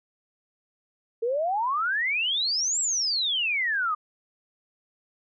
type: exponential two-way sweep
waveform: sine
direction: up then down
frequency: 444.6 to 7790 to 1193 Hz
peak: -23 dBFS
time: 1.22-3.95 s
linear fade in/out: 10 ms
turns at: 2.8 s
effects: none